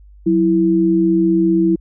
sine tone pair together, 185 / 329.6 Hz, F#3 / E4, 0 / 0 cents, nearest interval minor seventh, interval 1000 cents, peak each -17 / -12 dBFS, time 0.26-1.76 s, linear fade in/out 10 ms, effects added 50 Hz sine -40 dBFS peak until 1.8 s

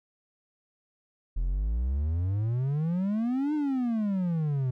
triangle exponential two-way sweep, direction up then down, 39.84 to 308.1 to 124.8 Hz, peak -23 dBFS, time 1.36-4.71 s, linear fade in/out 10 ms, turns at 3.54 s, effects none

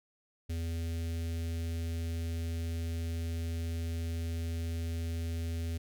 square tone with notch filter, 83 Hz, E2, 12 cents sharp, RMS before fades -35 dBFS, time 0.49-5.78 s, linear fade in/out 10 ms, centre 1000 Hz, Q 0.5, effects none

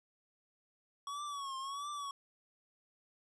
square tone with vibrato, 1118 Hz, C#6, 14 cents sharp, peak -40 dBFS, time 1.07-2.11 s, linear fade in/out 2 ms, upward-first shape triangle, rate 1.5 Hz, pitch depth 100 cents each way, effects resampled to 22050 Hz

